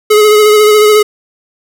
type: tone with vibrato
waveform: square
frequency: 423.6 Hz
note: G#4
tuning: 34 cents sharp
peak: -4 dBFS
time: 0.1-1.03 s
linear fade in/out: 10 ms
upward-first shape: sine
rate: 14 Hz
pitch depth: 25 cents each way
effects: none